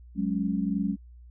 sine chord, F# suspended second, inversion none, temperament equal, 185 / 207.7 / 277.2 Hz, F#3 / G#3 / C#4, 0 / 0 / 0 cents, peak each -29 / -28 / -31 dBFS, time 0.15-0.97 s, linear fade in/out 50 ms, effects added 60 Hz sine -46 dBFS peak until 1.3 s

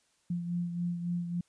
sine beating tone pair, 173.5 / 177.1 Hz, F3 / F3, -11 / +24 cents, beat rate 3.6 Hz, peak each -31 / -40 dBFS, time 0.3-1.41 s, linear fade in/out 5 ms, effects white hiss -71 dBFS RMS until 1.48 s + resampled to 22050 Hz

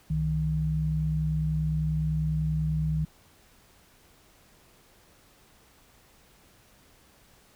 sine tone pair together, 65.41 / 155.57 Hz, C2 / D#3, 0 / 0 cents, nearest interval octave + minor third, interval 1500 cents, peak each -31 / -25 dBFS, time 0.1-3.05 s, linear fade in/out 5 ms, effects pink hiss -59 dBFS RMS until 7.55 s

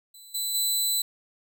15% pulse tone with level steps, 4000 Hz, B7, 21 cents sharp, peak -39 / -20 / -16 dBFS, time 0.14-1.02 s, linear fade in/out 5 ms, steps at 0.34 / 0.54 s, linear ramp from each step 10 ms, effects none

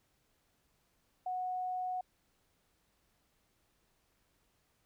sine tone, 735 Hz, F#5, 12 cents flat, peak -34 dBFS, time 1.26-2.01 s, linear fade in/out 5 ms, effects pink hiss -75 dBFS RMS until 4.85 s

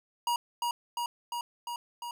square tone with echo, 954 Hz, A#5, 40 cents sharp, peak -27 dBFS, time 0.27-0.36 s, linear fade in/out 2 ms, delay 350 ms, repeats 5, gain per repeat -2 dB, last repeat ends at 2.11 s, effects none

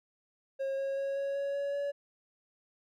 triangle tone with pitch steps, 541 / 545.4 / 549.8 / 554.3 / 558.8 / 563.3 / 567.9 Hz, C#5 / C#5 / C#5 / C#5 / C#5 / C#5 / C#5, -42 / -28 / -14 / 0 / +14 / +28 / +42 cents, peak -29 dBFS, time 0.59-1.92 s, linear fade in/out 20 ms, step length 190 ms, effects none

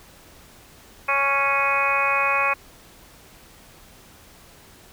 harmonic tone with a mistuned harmonic, 277.6 Hz, C#4, 3 cents sharp, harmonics 2 / 3 / 4 / 5 / 6 / 7 / 8 / 9, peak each -29 / -29 / -23 / -28 / -31 / -34 / -27 / -23 dBFS, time 1.08-2.54 s, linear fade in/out 10 ms, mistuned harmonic 8, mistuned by -15 cents, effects pink hiss -49 dBFS RMS until 4.92 s

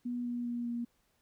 sine tone with pitch steps, 243.4 / 241.3 / 239.2 / 237.2 Hz, B3 / B3 / A#3 / A#3, -25 / -40 / +45 / +30 cents, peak -33 dBFS, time 0.05-0.85 s, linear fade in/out 10 ms, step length 200 ms, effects pink hiss -74 dBFS RMS until 1.21 s

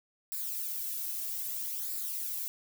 violet noise with flanger, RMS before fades -36 dBFS, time 0.32-2.48 s, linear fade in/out 0 ms, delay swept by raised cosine 0.32 to 2.12 ms, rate 0.62 Hz, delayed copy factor -0.6, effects none

